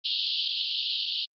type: band-pass noise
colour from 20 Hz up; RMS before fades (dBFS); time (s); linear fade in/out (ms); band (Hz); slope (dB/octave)
pink; -29; 0.04-1.26; 20; 2900 to 4700; 96
effects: Opus 32 kbps